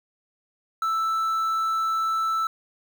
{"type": "tone with quantisation", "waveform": "triangle", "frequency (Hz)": 1321, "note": "E6", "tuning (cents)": 3, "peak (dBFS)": -20, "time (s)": [0.82, 2.47], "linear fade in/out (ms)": 2, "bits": 8, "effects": []}